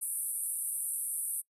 white band-pass noise, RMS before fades -35 dBFS, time 0.01-1.42 s, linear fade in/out 20 ms, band 8700 to 12000 Hz, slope 96 dB/octave, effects noise-tail reverb RT60 0.1 s tail -23 dB re dry

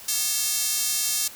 square tone with high-pass filter, 244.2 Hz, B3, 19 cents flat, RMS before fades -25 dBFS, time 0.08-1.28 s, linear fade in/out 5 ms, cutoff 6300 Hz, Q 0.96, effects white hiss -43 dBFS RMS until 1.35 s

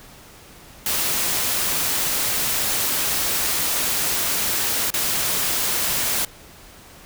white noise with dropouts, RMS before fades -22 dBFS, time 0.86-6.25 s, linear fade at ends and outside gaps 2 ms, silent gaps 4.904-4.939 s, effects pink hiss -45 dBFS RMS until 7.05 s

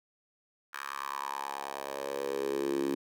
10% pulse tone with high-pass filter sweep, 69.3 Hz, C#2, in tune, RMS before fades -35 dBFS, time 0.73-2.95 s, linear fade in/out 10 ms, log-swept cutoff 1400 to 300 Hz, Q 4.6, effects none

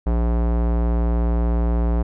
square tone with low-pass filter, 58.27 Hz, A#1, in tune, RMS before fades -19 dBFS, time 0.06-2.03 s, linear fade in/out 10 ms, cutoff 860 Hz, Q 0.9, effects none

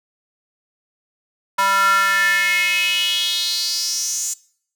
square tone with high-pass filter sweep, 196 Hz, G3, in tune, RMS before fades -19 dBFS, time 1.58-4.34 s, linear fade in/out 10 ms, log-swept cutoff 1100 to 7200 Hz, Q 5.6, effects noise-tail reverb RT60 0.6 s tail -22 dB re dry

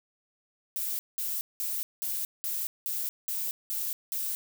violet noise bursts, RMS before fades -32 dBFS, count 9, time 0.76-4.35 s, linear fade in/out 0 ms, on 230 ms, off 190 ms, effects none

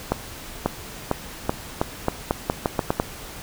accelerating click train, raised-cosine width 1 ms, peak -5 dBFS, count 12, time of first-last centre 0.12-2.999 s, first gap 540 ms, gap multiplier 0.84, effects pink hiss -38 dBFS RMS until 3.42 s

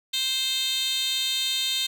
10% pulse tone with high-pass filter, 523.3 Hz, C5, in tune, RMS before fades -26 dBFS, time 0.13-1.87 s, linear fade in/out 10 ms, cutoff 3800 Hz, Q 4.8, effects none

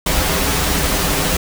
pink noise with comb filter, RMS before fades -17 dBFS, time 0.06-1.37 s, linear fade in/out 5 ms, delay 8.7 ms, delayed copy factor -0.75, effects none

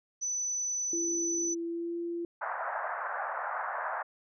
sine tone, 5990 Hz, F#8, 20 cents sharp, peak -30 dBFS, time 0.21-1.55 s, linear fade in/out 20 ms
sine tone with pitch glide, 336.5 to 341.6 Hz, E4 to F4, +36 to -38 cents, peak -32 dBFS, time 0.93-2.25 s, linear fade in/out 2 ms, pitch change +26 cents, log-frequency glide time 1.66-1.97 s
pink band-pass noise, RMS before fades -35 dBFS, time 2.41-4.03 s, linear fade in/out 10 ms, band 630 to 1700 Hz, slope 48 dB/octave
effects none

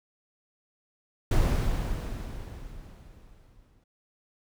brown noise with exponential decay, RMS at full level -21 dBFS, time 1.31-3.84 s, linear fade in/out 5 ms, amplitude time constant 550 ms, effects none

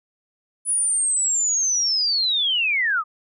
sine linear sweep, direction down, 9950 to 1174.7 Hz, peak -18 dBFS, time 0.65-3.04 s, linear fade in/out 50 ms, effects none

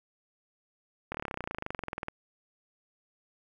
slowing click train, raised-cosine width 0.5 ms, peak -19 dBFS, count 27, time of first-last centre 1.12-2.084 s, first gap 25 ms, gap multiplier 1.03, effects 9-bit

